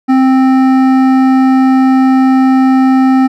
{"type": "tone with hard clipping", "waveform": "sine", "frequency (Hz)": 262.3, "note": "C4", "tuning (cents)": 4, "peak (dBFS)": -7, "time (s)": [0.08, 3.28], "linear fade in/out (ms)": 20, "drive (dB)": 12, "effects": []}